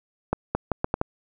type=accelerating click train; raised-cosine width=1 ms; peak=-8 dBFS; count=6; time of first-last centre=0.33-1.014 s; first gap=220 ms; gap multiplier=0.76; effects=none